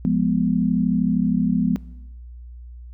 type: chord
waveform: sine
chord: F diminished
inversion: none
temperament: equal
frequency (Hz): 174.61 / 207.7 / 246.9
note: F3 / Ab3 / Cb4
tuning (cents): 0 / 0 / 0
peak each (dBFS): -21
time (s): 0.05-1.76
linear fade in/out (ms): 0
effects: noise-tail reverb RT60 1.0 s tail -21 dB re dry + added 60 Hz sine -36 dBFS peak until 2.93 s